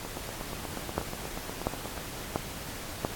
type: two click trains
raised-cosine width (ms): 1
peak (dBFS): -12 / -22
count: 4 / 17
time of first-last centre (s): 0.98-3.049 / 0.05-1.978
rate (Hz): 1.45 / 8.3
effects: pink hiss -40 dBFS RMS until 3.15 s + AAC 64 kbps